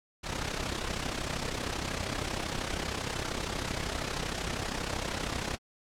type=noise with amplitude modulation; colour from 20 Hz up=pink; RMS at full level=-31 dBFS; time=0.23-5.57 s; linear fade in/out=20 ms; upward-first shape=sine; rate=32.8 Hz; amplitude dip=75%; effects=low-pass 7000 Hz 12 dB/octave + AAC 64 kbps